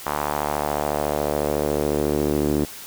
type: tone with band-pass filter sweep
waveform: sawtooth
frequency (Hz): 74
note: D2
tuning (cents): +14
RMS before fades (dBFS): -23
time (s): 0.06-2.65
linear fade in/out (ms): 5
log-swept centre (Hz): 1000 to 320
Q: 2.1
effects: white hiss -38 dBFS RMS until 2.86 s